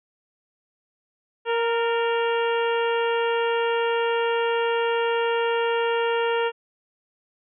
harmonic tone with a mistuned harmonic, 465.2 Hz, A#4, 4 cents flat, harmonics 1 / 2 / 3 / 4 / 5 / 6 / 7, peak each -22 / -27 / -31 / -34 / -37 / -33 / -40 dBFS, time 1.45-6.52 s, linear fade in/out 50 ms, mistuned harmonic 4, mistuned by -35 cents, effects none

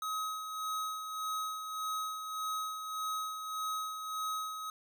square tone with tremolo, 1270 Hz, D#6, 35 cents sharp, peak -34 dBFS, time 0.02-4.7 s, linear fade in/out 2 ms, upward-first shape sine, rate 1.7 Hz, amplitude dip 50%, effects none

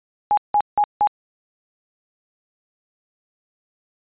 sine tone bursts, 830.6 Hz, G#5, in tune, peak -13 dBFS, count 4, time 0.31-1.072 s, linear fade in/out 0 ms, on 63 ms, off 170 ms, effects resampled to 8000 Hz

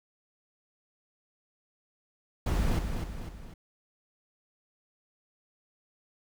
brown noise with echo, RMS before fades -27 dBFS, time 2.46-2.79 s, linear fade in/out 5 ms, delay 250 ms, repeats 3, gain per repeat -6 dB, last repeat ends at 3.54 s, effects none

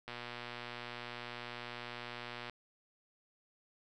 click train, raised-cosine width 0.3 ms, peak -27 dBFS, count 291, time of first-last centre 0.08-2.497 s, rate 120 Hz, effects none

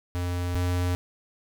square tone pair in turn, 88.6 / 89.16 Hz, F2 / F2, +25 / +36 cents, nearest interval unison, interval 11 cents, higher second, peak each -27 / -24 dBFS, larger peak second, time 0.15-0.55 / 0.55-0.95 s, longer neither, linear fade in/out 0 ms, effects none

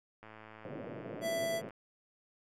click train, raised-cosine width 0.5 ms, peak -36 dBFS, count 162, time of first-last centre 0.23-1.707 s, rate 109 Hz
white band-pass noise, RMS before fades -44 dBFS, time 0.65-1.69 s, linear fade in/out 0 ms, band 110 to 620 Hz, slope 48 dB/octave
square tone, 664 Hz, E5, 12 cents sharp, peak -33 dBFS, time 1.21-1.62 s, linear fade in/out 50 ms
effects resampled to 32000 Hz

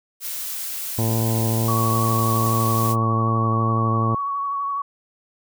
blue noise, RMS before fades -29 dBFS, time 0.2-2.96 s, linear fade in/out 50 ms
harmonic tone, 112.8 Hz, A2, 44 cents sharp, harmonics 1 / 2 / 3 / 4 / 5 / 6 / 7 / 8 / 9, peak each -20 / -26 / -30 / -32 / -34 / -36 / -37 / -38 / -39 dBFS, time 0.98-4.15 s, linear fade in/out 5 ms
sine tone with vibrato, 1120 Hz, C#6, 18 cents sharp, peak -22 dBFS, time 1.68-4.82 s, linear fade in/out 5 ms, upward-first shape triangle, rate 12 Hz, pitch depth 27 cents each way
effects none

